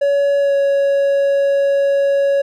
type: tone with pitch glide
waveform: triangle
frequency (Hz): 564 to 557.5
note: C#5 to C#5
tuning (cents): +30 to +10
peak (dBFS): -10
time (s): 0.01-2.42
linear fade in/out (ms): 10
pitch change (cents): -20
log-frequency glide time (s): 0.4-0.54
effects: none